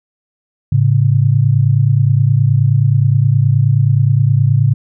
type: tone pair together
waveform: sine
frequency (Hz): 109.08 / 138.59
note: A2 / C#3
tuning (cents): -15 / 0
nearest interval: major third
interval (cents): 415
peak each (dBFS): -11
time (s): 0.72-4.74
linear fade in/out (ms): 5
effects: none

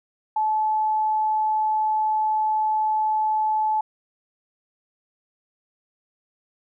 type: tone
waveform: sine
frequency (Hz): 864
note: A5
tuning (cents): -32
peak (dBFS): -19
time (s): 0.36-3.81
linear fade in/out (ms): 5
effects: none

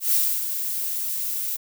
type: noise with ADSR envelope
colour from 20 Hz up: violet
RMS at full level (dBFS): -19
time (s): 0-1.57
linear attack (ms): 120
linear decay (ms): 290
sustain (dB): -8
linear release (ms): 14
effects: none

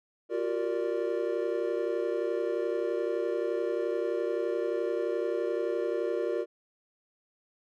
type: tone cluster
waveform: triangle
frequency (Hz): 351.3 / 382.9 / 465.3 / 588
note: F4 / G4 / A#4 / D5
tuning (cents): +10 / -41 / -3 / +2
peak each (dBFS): -31 / -32 / -30 / -33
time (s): 0.29-6.46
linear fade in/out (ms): 50
effects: none

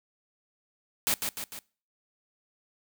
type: noise with echo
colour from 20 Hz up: white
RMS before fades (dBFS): -26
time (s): 1.07-1.14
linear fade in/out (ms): 0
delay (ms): 150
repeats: 3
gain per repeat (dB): -5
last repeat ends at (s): 1.59
effects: noise-tail reverb RT60 0.4 s tail -23 dB re dry

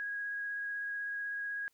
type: tone with vibrato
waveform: sine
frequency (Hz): 1650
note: G#6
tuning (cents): -12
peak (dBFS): -35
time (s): 0-1.68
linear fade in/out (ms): 0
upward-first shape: triangle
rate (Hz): 16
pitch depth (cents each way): 13
effects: white hiss -75 dBFS RMS until 1.73 s

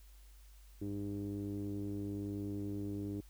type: tone with low-pass filter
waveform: sawtooth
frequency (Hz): 101.1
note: G#2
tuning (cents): -46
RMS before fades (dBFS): -40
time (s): 0.81-3.21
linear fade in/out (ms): 10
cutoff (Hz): 340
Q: 7.2
effects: added 50 Hz sine -55 dBFS peak until 3.29 s + white hiss -67 dBFS RMS until 3.29 s

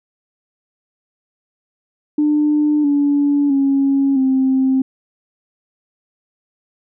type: tone with pitch steps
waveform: sine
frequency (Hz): 298.8 / 286.6 / 275 / 263.8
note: D4 / D4 / C#4 / C4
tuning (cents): +30 / -42 / -14 / +14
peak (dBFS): -11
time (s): 2.18-4.82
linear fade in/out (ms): 5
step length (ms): 660
effects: tanh soft clip ceiling -7 dBFS

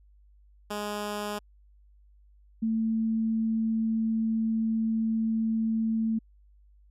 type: tone pair in turn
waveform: 10% pulse / sine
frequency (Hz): 207.7 / 223.1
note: G#3 / A3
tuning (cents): 0 / +24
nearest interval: minor second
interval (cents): 124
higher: second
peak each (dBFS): -23 / -24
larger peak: first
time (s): 0.7-1.39 / 2.62-6.19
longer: second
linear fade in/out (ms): 10
effects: added 50 Hz sine -55 dBFS peak until 6.9 s + resampled to 32000 Hz

